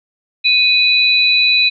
sine tone pair together, 2500 / 3959 Hz, D#7 / B7, +8 / +3 cents, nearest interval minor sixth, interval 795 cents, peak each -12 dBFS, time 0.44-1.7 s, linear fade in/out 20 ms, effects none

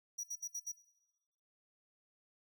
square tone bursts, 5800 Hz, F#8, 35 cents flat, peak -38 dBFS, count 5, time 0.18-0.721 s, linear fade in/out 10 ms, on 57 ms, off 64 ms, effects noise-tail reverb RT60 1.0 s tail -18 dB re dry

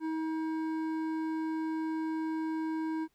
sine tone with hard clipping, 318.4 Hz, D#4, 40 cents sharp, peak -33 dBFS, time 0-3.08 s, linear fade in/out 50 ms, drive 10 dB, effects pink hiss -75 dBFS RMS until 3.14 s

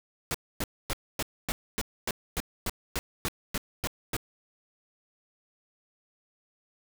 pink noise bursts, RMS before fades -30 dBFS, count 14, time 0.31-4.166 s, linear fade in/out 0 ms, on 34 ms, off 260 ms, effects none

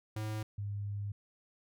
square / sine tone pair in turn, 108 / 101.72 Hz, A2 / G#2, -32 / -35 cents, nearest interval minor second, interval 103 cents, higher first, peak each -36 / -35 dBFS, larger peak second, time 0.16-0.43 / 0.58-1.12 s, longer second, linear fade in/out 5 ms, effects none

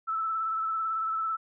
sine tone with vibrato, 1316 Hz, E6, 3 cents flat, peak -27 dBFS, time 0.07-1.37 s, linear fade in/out 20 ms, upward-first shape sine, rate 18 Hz, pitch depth 26 cents each way, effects none

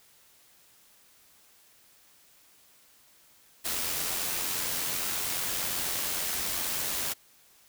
white noise with amplitude modulation, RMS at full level -30 dBFS, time 3.64-7.14 s, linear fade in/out 20 ms, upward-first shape sine, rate 88.6 Hz, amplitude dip 30%, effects white hiss -60 dBFS RMS until 7.68 s

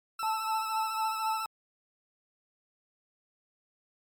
40% pulse tone with vibrato, 1318.5 Hz, E6, in tune, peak -32 dBFS, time 0.19-1.46 s, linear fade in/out 5 ms, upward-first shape sine, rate 14 Hz, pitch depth 31 cents each way
sine tone with tremolo, 880 Hz, A5, in tune, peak -27 dBFS, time 0.23-1.46 s, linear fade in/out 0 ms, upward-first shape sine, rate 4 Hz, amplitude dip 75%
effects MP3 96 kbps

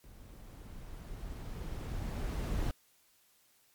brown noise with level ramp, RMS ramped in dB -53 to -32 dBFS, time 0.04-2.71 s, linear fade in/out 0 ms, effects white hiss -68 dBFS RMS until 3.74 s + MP3 96 kbps

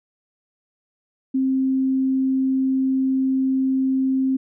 sine tone, 264.2 Hz, C4, 17 cents sharp, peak -17 dBFS, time 1.34-4.37 s, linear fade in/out 10 ms, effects none

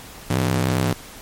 sawtooth ring-modulated tone, 133.4 Hz, C3, 34 cents sharp, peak -11 dBFS, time 0.3-0.93 s, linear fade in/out 5 ms, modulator 31.6 Hz, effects pink hiss -40 dBFS RMS until 1.21 s + MP3 64 kbps

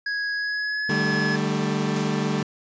square tone with pitch glide, 1661.2 to 1705.9 Hz, G#6 to G#6, 0 to +46 cents, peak -25 dBFS, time 0.06-1.36 s, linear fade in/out 5 ms, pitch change +46 cents, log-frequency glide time 0.33-0.91 s
30% pulse chord, D suspended fourth, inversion none, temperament equal with one note detuned, 150.35 / 196 / 220 Hz, D3 / G3 / A3, +41 / 0 / 0 cents, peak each -24 dBFS, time 0.89-2.43 s, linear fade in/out 5 ms
white noise with exponential decay, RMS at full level -33 dBFS, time 1.96-2.42 s, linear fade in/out 2 ms, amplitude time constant 98 ms
effects resampled to 16000 Hz

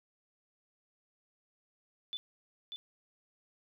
sine tone with echo, 3495 Hz, A7, 12 cents flat, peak -36 dBFS, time 2.13-2.17 s, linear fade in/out 0 ms, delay 590 ms, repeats 1, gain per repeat -4 dB, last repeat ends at 2.76 s, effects 13-bit

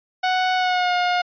sawtooth tone with pitch glide, 740 to 714.8 Hz, F#5 to F5, 0 to +40 cents, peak -14 dBFS, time 0.23-1.22 s, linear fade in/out 10 ms, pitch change -60 cents, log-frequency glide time 0.55-0.94 s, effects resampled to 11025 Hz

